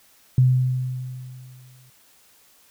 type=tone with exponential decay; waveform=sine; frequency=127.7 Hz; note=C3; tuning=42 cents flat; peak=-11 dBFS; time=0.38-1.9 s; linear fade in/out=2 ms; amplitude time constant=330 ms; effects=white hiss -56 dBFS RMS until 2.7 s